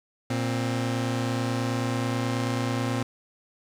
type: tone pair together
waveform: sawtooth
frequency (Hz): 117.27 / 263.8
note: A#2 / C4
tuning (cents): +11 / +14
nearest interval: octave + major second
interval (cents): 1403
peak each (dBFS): -23 / -25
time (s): 0.3-3.03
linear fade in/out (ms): 5
effects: low-pass 9000 Hz 12 dB/octave + 10-bit